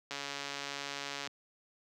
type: click train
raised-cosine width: 0.2 ms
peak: -21 dBFS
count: 165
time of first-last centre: 0.11-1.273 s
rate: 141 Hz
effects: high-pass 200 Hz 12 dB/octave